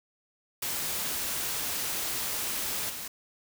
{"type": "noise with level steps", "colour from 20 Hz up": "white", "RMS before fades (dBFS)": [-32, -38], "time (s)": [0.62, 3.08], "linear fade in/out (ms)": 5, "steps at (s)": 2.89, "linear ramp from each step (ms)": 10, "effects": []}